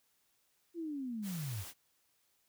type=linear sweep; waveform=sine; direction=down; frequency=347.9 to 85 Hz; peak=-37 dBFS; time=0.74-1.65 s; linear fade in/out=50 ms
type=noise; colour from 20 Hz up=white; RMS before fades=-48 dBFS; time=1.22-1.74 s; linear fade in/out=50 ms
effects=white hiss -75 dBFS RMS until 2.48 s